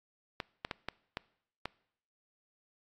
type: clicks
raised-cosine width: 0.3 ms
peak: -19 dBFS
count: 6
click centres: 0.402 / 0.649 / 0.712 / 0.886 / 1.171 / 1.656 s
effects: noise-tail reverb RT60 0.7 s tail -23 dB re dry + AAC 48 kbps